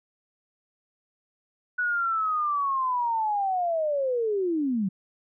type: linear sweep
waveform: sine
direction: down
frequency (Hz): 1480 to 180.3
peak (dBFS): -23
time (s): 1.78-4.89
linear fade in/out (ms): 10
effects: none